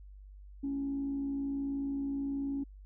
sine tone with frequency modulation, 277.2 Hz, C#4, in tune, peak -31 dBFS, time 0.63-2.64 s, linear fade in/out 10 ms, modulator 58.7 Hz, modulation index 0.25, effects tanh soft clip ceiling -27 dBFS + added 49 Hz sine -48 dBFS peak until 2.85 s

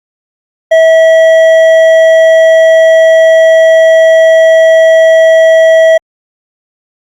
sine tone with hard clipping, 648 Hz, E5, 30 cents flat, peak -3 dBFS, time 0.71-5.98 s, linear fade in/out 10 ms, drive 7 dB, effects Opus 48 kbps

